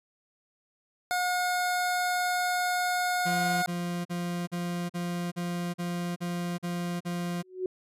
25% pulse tone, 721 Hz, F#5, 45 cents flat, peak -22 dBFS, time 1.11-3.66 s, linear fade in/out 0 ms
40% pulse tone bursts, 174.61 Hz, F3, in tune, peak -29 dBFS, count 10, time 3.25-7.428 s, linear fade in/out 20 ms, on 380 ms, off 42 ms
sine tone with exponential growth, 370 Hz, F#4, in tune, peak -24 dBFS, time 7.42-7.66 s, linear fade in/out 2 ms, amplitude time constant 52 ms
effects resampled to 32000 Hz

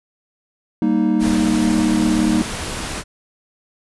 triangle chord, Eb major, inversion first, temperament equal, 196 / 233.1 / 311.1 Hz, G3 / Bb3 / Eb4, 0 / 0 / 0 cents, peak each -18 / -16 / -16 dBFS, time 0.82-2.42 s, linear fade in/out 2 ms
pink noise, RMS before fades -26 dBFS, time 1.19-3.04 s, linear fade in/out 50 ms
effects resampled to 24000 Hz

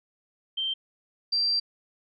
sine tone pair in turn, 3136 / 4710 Hz, G7 / D8, 0 / +4 cents, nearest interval perfect fifth, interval 704 cents, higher second, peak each -26 / -22 dBFS, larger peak second, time 0.57-0.74 / 1.32-1.6 s, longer second, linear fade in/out 10 ms, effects none

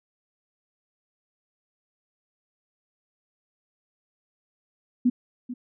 sine tone with echo, 246.9 Hz, B3, in tune, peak -16 dBFS, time 5.05-5.1 s, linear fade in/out 10 ms, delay 440 ms, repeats 1, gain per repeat -14 dB, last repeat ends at 5.54 s, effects none

